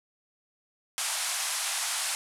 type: band-pass noise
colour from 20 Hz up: white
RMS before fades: -31 dBFS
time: 0.98-2.15 s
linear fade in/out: 0 ms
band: 660 to 11000 Hz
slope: 48 dB/octave
effects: none